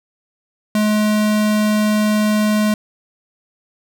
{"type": "tone", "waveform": "square", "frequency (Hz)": 212.2, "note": "G#3", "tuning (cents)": 38, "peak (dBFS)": -14, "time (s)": [0.75, 2.74], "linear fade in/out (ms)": 2, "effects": []}